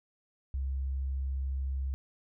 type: tone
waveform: sine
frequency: 67 Hz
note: C2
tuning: 42 cents sharp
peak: -30 dBFS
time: 0.54-1.94 s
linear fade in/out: 0 ms
effects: none